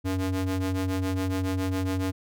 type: ring-modulated tone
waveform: square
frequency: 94.8 Hz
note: F#2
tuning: 43 cents sharp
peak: -23 dBFS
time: 0.04-2.12 s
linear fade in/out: 20 ms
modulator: 186 Hz
effects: none